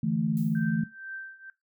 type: chord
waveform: sine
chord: D suspended second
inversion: none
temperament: just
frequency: 146.83 / 165.19 / 220.2 Hz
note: D3 / E3 / A3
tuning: 0 / +4 / +2 cents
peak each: -32 / -28 / -27 dBFS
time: 0.03-0.84 s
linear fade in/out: 5 ms
type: noise with exponential decay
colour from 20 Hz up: violet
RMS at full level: -45 dBFS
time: 0.37-0.82 s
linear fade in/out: 0 ms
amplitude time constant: 96 ms
type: tone with tremolo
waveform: sine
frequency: 1561 Hz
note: G6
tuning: 8 cents flat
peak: -34 dBFS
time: 0.55-1.5 s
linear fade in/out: 2 ms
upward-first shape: triangle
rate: 2.1 Hz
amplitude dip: 90%
effects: noise-tail reverb RT60 0.2 s tail -17 dB re dry